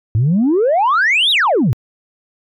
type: exponential two-way sweep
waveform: sine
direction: up then down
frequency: 101.8 to 3934 to 101.8 Hz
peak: -9 dBFS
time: 0.15-1.73 s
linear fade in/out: 0 ms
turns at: 1.31 s
effects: tanh soft clip ceiling -8 dBFS